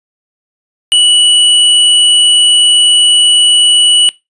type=tone; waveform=square; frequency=2947 Hz; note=F#7; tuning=8 cents flat; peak=-5 dBFS; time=0.92-4.09 s; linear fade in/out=0 ms; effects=noise-tail reverb RT60 0.2 s tail -20 dB re dry + resampled to 24000 Hz